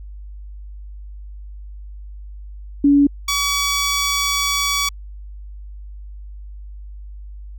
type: tone pair in turn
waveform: sine / 10% pulse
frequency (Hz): 284.4 / 1137.6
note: C#4 / C#6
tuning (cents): +45 / +45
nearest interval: 2 octaves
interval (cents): 2400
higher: second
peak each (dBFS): -9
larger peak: neither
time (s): 2.84-3.07 / 3.28-4.89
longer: second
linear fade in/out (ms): 5
effects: added 50 Hz sine -32 dBFS peak until 7.58 s